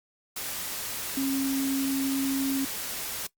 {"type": "tone in noise", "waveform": "sine", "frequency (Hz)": 271.1, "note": "C#4", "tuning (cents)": -38, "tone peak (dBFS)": -25, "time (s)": [1.17, 2.65], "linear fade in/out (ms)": 5, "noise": "white", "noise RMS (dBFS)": -34, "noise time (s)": [0.36, 3.27], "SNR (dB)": 6, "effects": ["noise-tail reverb RT60 0.1 s tail -20 dB re dry", "Opus 48 kbps"]}